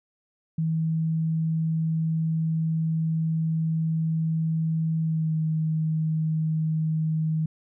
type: tone with pitch glide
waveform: sine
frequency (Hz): 160.9 to 157.95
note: E3 to D#3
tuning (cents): -42 to +26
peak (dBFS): -22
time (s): 0.58-7.46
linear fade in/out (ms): 5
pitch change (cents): -32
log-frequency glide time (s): 5.01-5.34
effects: none